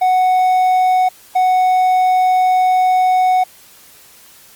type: tone pair in turn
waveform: triangle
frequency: 740 / 740 Hz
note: F#5 / F#5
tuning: 0 / 0 cents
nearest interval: unison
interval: 0 cents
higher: neither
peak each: -8 dBFS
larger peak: neither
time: 0.01-1.09 / 1.35-3.44 s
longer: second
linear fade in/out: 10 ms
effects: white hiss -44 dBFS RMS until 4.55 s + Opus 32 kbps